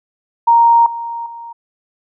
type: tone with level steps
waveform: sine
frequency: 932.3 Hz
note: A#5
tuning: in tune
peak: -6 / -21 / -28 dBFS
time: 0.47-1.53 s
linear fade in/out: 10 ms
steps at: 0.86 / 1.26 s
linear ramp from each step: 2 ms
effects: none